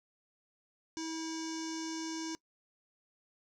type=tone with low-pass filter; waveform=square; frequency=322.9 Hz; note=E4; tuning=36 cents flat; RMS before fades=-39 dBFS; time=0.97-2.35 s; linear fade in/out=0 ms; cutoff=6000 Hz; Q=7.5; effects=noise-tail reverb RT60 0.1 s tail -22 dB re dry